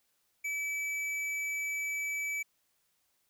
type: tone with tanh clipping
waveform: triangle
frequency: 2300 Hz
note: D7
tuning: 37 cents flat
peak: -34 dBFS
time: 0.44-2.43 s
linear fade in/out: 10 ms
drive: 16 dB
effects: white hiss -75 dBFS RMS until 3.29 s